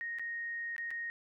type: tone with dropouts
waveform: sine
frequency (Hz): 1864.7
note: A#6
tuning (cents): 0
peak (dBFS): -36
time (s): 0.01-1.1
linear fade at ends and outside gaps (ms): 0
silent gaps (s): 0.186-0.195 / 0.764-0.781 / 0.906-0.912
effects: none

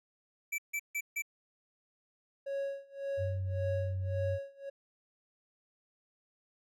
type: tone bursts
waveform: square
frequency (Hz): 2322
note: D7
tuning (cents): -20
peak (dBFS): -33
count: 4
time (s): 0.52-1.222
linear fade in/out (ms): 10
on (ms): 63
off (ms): 150
type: tone with tremolo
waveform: triangle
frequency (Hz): 553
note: C#5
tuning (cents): -4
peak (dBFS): -30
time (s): 2.46-4.7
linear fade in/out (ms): 10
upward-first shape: sine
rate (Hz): 1.8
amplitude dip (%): 95
type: tone with vibrato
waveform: sine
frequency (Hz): 95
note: F#2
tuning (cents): +46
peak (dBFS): -32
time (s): 3.17-4.39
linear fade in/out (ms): 50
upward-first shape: sine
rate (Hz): 2.1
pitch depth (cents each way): 14
effects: none

